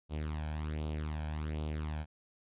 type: tone with flanger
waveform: sawtooth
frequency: 76.6 Hz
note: D#2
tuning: 27 cents flat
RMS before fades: -37 dBFS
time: 0.09-2.06 s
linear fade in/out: 50 ms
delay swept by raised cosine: 0.27 to 1.27 ms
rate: 1.3 Hz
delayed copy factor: +0.7
effects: resampled to 8000 Hz